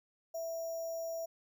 sine tone with sample-and-hold, 659.3 Hz, E5, in tune, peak -36 dBFS, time 0.34-1.26 s, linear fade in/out 10 ms, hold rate 6300 Hz, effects none

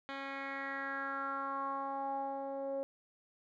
10% pulse tone with low-pass filter sweep, 273.9 Hz, C#4, 21 cents flat, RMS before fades -39 dBFS, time 0.09-2.83 s, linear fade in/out 0 ms, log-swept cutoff 2800 to 550 Hz, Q 4.8, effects none

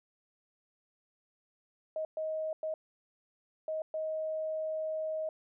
sine tone bursts at uneven times, 629 Hz, D#5, 19 cents sharp, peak -32 dBFS, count 5, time 1.96-2.05 / 2.17-2.53 / 2.63-2.74 / 3.68-3.82 / 3.94-5.29 s, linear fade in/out 2 ms, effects none

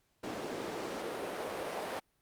white noise with band-pass filter sweep, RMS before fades -39 dBFS, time 0.23-2 s, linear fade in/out 10 ms, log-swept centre 330 to 580 Hz, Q 1.4, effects pink hiss -75 dBFS RMS until 2.21 s + Opus 48 kbps

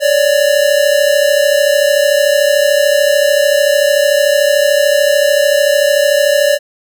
square tone pair together, 562.5 / 596 Hz, C#5 / D5, +25 / +25 cents, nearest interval minor second, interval 100 cents, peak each -12 dBFS, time 0-6.59 s, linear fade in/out 50 ms, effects none

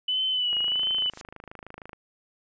sine tone with vibrato, 2981 Hz, F#7, 12 cents sharp, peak -23 dBFS, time 0.08-1.1 s, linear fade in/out 5 ms, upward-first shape sine, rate 1.5 Hz, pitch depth 48 cents each way
click train, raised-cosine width 0.5 ms, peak -26 dBFS, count 38, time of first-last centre 0.53-1.932 s, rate 26.4 Hz
blue noise with exponential growth, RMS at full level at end -35 dBFS, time 1.04-1.21 s, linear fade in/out 0 ms, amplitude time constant 35 ms
effects resampled to 16000 Hz

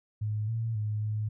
sine tone with pitch steps, 106.5 / 113.6 / 106.3 / 107.1 Hz, G#2 / A#2 / G#2 / A2, +44 / -44 / +41 / -46 cents, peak -28 dBFS, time 0.21-1.29 s, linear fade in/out 10 ms, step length 270 ms, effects none

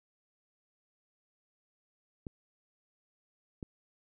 clicks, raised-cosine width 3 ms, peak -27 dBFS, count 2, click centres 2.268 / 3.628 s, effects none

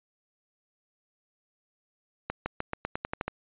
accelerating click train, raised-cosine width 0.5 ms, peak -15 dBFS, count 10, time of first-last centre 2.3-3.28 s, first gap 160 ms, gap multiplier 0.9, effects resampled to 8000 Hz

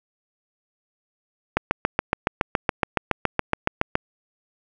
click train, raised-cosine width 0.5 ms, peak -3 dBFS, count 18, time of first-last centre 1.57-3.954 s, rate 7.13 Hz, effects none

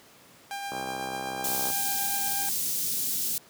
sawtooth tone with tremolo, 798 Hz, G5, 31 cents sharp, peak -28 dBFS, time 0.51-2.49 s, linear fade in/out 0 ms, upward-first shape triangle, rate 8.1 Hz, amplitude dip 30%
click train, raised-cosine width 1 ms, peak -21 dBFS, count 65, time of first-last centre 0.72-1.702 s, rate 65.2 Hz
white band-stop noise, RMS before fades -29 dBFS, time 1.44-3.38 s, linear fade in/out 2 ms, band 240 to 5100 Hz, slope 12 dB/octave
effects pink hiss -54 dBFS RMS until 3.49 s + high-pass 150 Hz 12 dB/octave

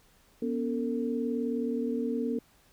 sine tone cluster, 242.1 / 281.2 / 451.7 Hz, B3 / C#4 / A4, -34 / +25 / +45 cents, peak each -30 / -35 / -33 dBFS, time 0.42-2.39 s, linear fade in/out 5 ms, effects pink hiss -63 dBFS RMS until 2.72 s

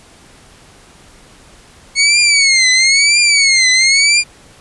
20% pulse tone with vibrato, 2200 Hz, C#7, 14 cents flat, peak -3 dBFS, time 1.95-4.24 s, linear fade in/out 50 ms, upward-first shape triangle, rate 1 Hz, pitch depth 160 cents each way, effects pink hiss -43 dBFS RMS until 4.6 s + resampled to 24000 Hz

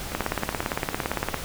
two click trains, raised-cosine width 0.5 ms, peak -9 / -19 dBFS, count 22 / 13, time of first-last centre 0.15-1.343 / 0.12-1.34 s, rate 17.6 / 9.84 Hz, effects pink hiss -35 dBFS RMS until 1.44 s

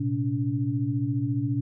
sine tone cluster, 114.6 / 129.1 / 285.6 Hz, A#2 / C3 / D4, -29 / -23 / -48 cents, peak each -28 dBFS, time 0-1.61 s, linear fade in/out 10 ms, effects none

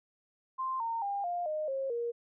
sine tone with pitch steps, 1046.5 / 916.3 / 802.3 / 702.5 / 615.1 / 538.6 / 471.6 Hz, C6 / A#5 / G5 / F5 / D#5 / C#5 / A#4, 0 / -30 / +40 / +10 / -20 / -50 / +20 cents, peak -31 dBFS, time 0.58-2.12 s, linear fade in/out 20 ms, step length 220 ms, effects none

